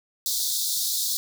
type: high-pass noise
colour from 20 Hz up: pink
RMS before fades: -26 dBFS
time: 0.26-1.17 s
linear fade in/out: 0 ms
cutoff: 3600 Hz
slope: 96 dB/octave
effects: none